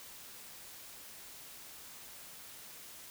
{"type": "silence", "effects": ["white hiss -51 dBFS RMS until 3.1 s"]}